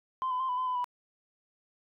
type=tone with pitch steps; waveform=sine; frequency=1039 / 1007 / 1045 / 996 / 1022 / 1005 / 984 Hz; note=C6 / B5 / C6 / B5 / C6 / B5 / B5; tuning=-12 / +33 / -2 / +14 / -41 / +30 / -7 cents; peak=-27 dBFS; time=0.22-0.843 s; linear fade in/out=0 ms; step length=89 ms; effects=tanh soft clip ceiling -25 dBFS